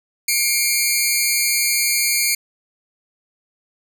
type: tone pair together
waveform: 10% pulse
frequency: 2160 / 2364 Hz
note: C#7 / D7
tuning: -45 / +11 cents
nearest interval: major second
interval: 156 cents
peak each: -10 dBFS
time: 0.28-2.35 s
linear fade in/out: 5 ms
effects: none